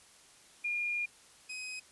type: tone pair in turn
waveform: sine / sawtooth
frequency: 2418 / 2521 Hz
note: D7 / D#7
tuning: +50 / +22 cents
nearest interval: minor second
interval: 72 cents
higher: second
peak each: -31 / -36 dBFS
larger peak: first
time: 0.64-1.06 / 1.49-1.8 s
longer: first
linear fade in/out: 10 ms
effects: white hiss -59 dBFS RMS until 1.91 s + resampled to 24000 Hz